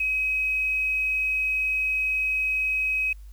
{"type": "tone with quantisation", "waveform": "sine", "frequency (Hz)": 2538, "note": "D#7", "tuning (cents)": 34, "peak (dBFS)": -22, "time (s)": [0, 3.13], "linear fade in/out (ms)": 5, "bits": 8, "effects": ["added 50 Hz sine -40 dBFS peak until 3.32 s", "white hiss -63 dBFS RMS until 3.32 s"]}